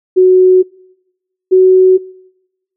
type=tone pair in turn; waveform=sine; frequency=370 / 373 Hz; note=F#4 / F#4; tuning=0 / +14 cents; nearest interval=unison; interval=14 cents; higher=second; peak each=-3 / -3 dBFS; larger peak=neither; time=0.16-0.63 / 1.51-1.98 s; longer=neither; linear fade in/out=20 ms; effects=noise-tail reverb RT60 1.0 s tail -26 dB re dry